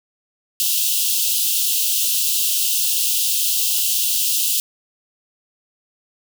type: high-pass noise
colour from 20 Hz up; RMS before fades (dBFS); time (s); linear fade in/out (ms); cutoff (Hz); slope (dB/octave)
white; -19; 0.6-4.6; 0; 2700; 96
effects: none